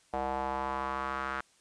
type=tone with band-pass filter sweep; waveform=square; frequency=66.7 Hz; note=C2; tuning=34 cents sharp; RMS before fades=-34 dBFS; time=0.13-1.41 s; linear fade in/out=5 ms; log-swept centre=740 to 1400 Hz; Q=3.1; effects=white hiss -65 dBFS RMS until 1.6 s + resampled to 22050 Hz